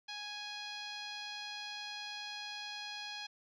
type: tone with low-pass filter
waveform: 10% pulse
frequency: 830.6 Hz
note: G#5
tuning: in tune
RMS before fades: -44 dBFS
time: 0.08-3.27 s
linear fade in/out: 10 ms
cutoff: 4500 Hz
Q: 1.9
effects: none